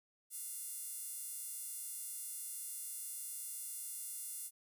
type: tone with high-pass filter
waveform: sawtooth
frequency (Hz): 698.5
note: F5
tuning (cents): 0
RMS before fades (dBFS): -45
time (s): 0.3-4.51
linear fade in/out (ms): 50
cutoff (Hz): 10000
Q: 2.2
effects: none